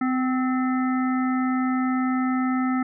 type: harmonic tone with a mistuned harmonic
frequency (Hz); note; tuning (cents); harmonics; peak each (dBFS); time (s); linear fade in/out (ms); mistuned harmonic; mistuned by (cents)
256.5; C4; -34; 1 / 3 / 5 / 7 / 8; -21 / -32 / -30 / -38 / -38; 0.01-2.83; 5; 5; +28
effects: none